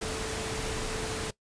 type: tone in noise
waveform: sine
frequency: 440 Hz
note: A4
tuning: in tune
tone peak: -37 dBFS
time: 0.01-1.31 s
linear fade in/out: 10 ms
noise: pink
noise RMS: -34 dBFS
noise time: 0.01-1.31 s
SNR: -6 dB
effects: noise-tail reverb RT60 0.1 s tail -19 dB re dry + resampled to 22050 Hz